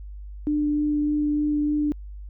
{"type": "tone with vibrato", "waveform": "sine", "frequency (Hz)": 296.9, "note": "D4", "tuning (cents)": 19, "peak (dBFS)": -20, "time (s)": [0.47, 1.92], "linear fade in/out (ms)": 0, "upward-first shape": "sine", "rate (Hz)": 3.3, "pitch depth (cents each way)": 9, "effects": ["added 50 Hz sine -35 dBFS peak until 2.29 s"]}